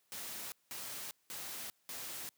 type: noise bursts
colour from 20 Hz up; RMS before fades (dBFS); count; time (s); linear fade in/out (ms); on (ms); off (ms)
white; -44; 4; 0.12-2.29; 0; 400; 190
effects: white hiss -75 dBFS RMS until 2.37 s + high-pass 100 Hz 12 dB/octave